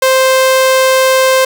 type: tone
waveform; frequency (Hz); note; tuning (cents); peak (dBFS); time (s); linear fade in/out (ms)
sawtooth; 523.3; C5; 0; -3; 0.02-1.45; 5
effects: none